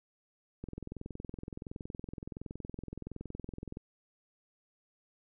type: click train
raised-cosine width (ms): 3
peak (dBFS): -28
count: 68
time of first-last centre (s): 0.64-3.771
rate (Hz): 21.4
effects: none